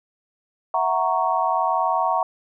sine chord, F# dominant seventh, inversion third, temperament equal, 659.3 / 740 / 932.3 / 1108.7 Hz, E5 / F#5 / A#5 / C#6, 0 / 0 / 0 / 0 cents, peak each -26 / -23 / -23 / -24 dBFS, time 0.74-2.23 s, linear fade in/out 2 ms, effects none

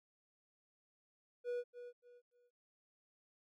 triangle tone with echo, 486.4 Hz, B4, 26 cents flat, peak -35 dBFS, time 1.44-1.64 s, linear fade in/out 50 ms, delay 290 ms, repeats 3, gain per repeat -11 dB, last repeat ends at 2.51 s, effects none

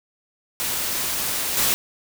white noise with level steps, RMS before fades -25 / -20 dBFS, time 0.6-1.74 s, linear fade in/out 0 ms, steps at 1.57 s, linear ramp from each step 2 ms, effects none

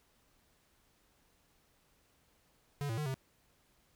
square tone with pitch steps, 143.3 / 112.8 / 151.1 / 132.7 Hz, D3 / A2 / D3 / C3, -42 / +44 / +50 / +25 cents, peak -35 dBFS, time 2.81-3.142 s, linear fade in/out 0 ms, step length 83 ms, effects pink hiss -71 dBFS RMS until 3.95 s

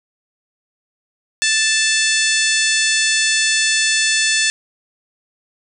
harmonic tone, 880 Hz, A5, in tune, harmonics 2 / 3 / 4 / 5 / 6 / 7 / 8 / 9 / 10, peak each -19 / -21 / -22 / -23 / -24 / -24 / -25 / -26 / -26 dBFS, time 1.42-4.5 s, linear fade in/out 0 ms, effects none

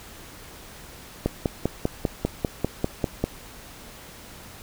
click train, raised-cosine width 2 ms, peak -8 dBFS, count 11, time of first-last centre 1.26-3.24 s, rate 5.05 Hz, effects pink hiss -44 dBFS RMS until 4.62 s

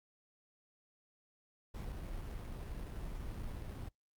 brown noise with sample-and-hold, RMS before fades -43 dBFS, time 1.74-3.89 s, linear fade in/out 10 ms, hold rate 4410 Hz, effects noise-tail reverb RT60 0.1 s tail -21 dB re dry + Opus 48 kbps

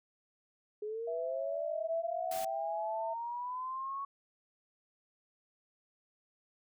sine linear sweep, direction up, 415.3 to 1115 Hz, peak -36 dBFS, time 0.82-4.05 s, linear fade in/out 5 ms
sine tone, 661 Hz, E5, 5 cents sharp, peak -36 dBFS, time 1.07-3.14 s, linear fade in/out 10 ms
white noise, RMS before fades -44 dBFS, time 2.31-2.45 s, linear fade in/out 5 ms
effects none

